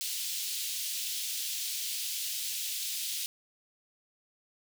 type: high-pass noise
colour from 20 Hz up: pink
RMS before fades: -35 dBFS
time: 0.01-3.26 s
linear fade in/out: 0 ms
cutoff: 3100 Hz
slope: 24 dB/octave
effects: none